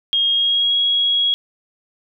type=tone with pitch glide; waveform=sine; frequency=3251 to 3315 Hz; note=G#7 to G#7; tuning=-38 to -4 cents; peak=-14 dBFS; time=0.13-1.34 s; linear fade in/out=0 ms; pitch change=+34 cents; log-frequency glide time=0.29-0.78 s; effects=none